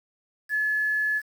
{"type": "tone with quantisation", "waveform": "sine", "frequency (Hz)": 1713, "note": "A6", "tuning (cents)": -47, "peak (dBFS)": -22, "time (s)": [0.49, 1.22], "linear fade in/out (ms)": 50, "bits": 8, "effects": []}